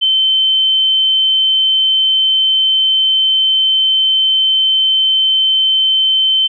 sine tone, 3084 Hz, G7, 29 cents flat, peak -9 dBFS, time 0.01-6.48 s, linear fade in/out 20 ms, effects none

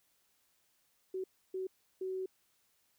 sine tone bursts at uneven times, 375.9 Hz, F#4, 27 cents sharp, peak -35 dBFS, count 3, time 1.14-1.24 / 1.54-1.67 / 2.01-2.26 s, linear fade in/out 5 ms, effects white hiss -74 dBFS RMS until 2.98 s

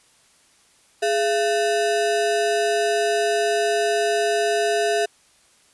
square ring-modulated tone, 549 Hz, C#5, 17 cents flat, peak -16 dBFS, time 1.02-5.06 s, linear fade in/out 10 ms, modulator 132 Hz, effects white hiss -57 dBFS RMS until 5.73 s + resampled to 24000 Hz

